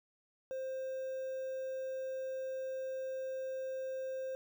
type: tone with quantisation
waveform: triangle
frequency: 525 Hz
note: C5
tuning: 6 cents sharp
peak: -35 dBFS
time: 0.51-4.35 s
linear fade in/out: 0 ms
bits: 10
effects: none